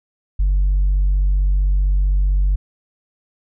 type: tone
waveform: sine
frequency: 47.78 Hz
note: G1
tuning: 44 cents flat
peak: -11 dBFS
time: 0.39-2.56 s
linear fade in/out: 10 ms
effects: tanh soft clip ceiling -11 dBFS